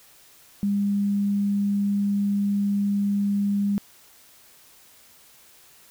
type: tone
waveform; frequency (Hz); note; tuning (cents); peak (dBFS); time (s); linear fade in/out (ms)
sine; 201.7; G3; +50; -20; 0.63-3.78; 0
effects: white hiss -53 dBFS RMS until 5.9 s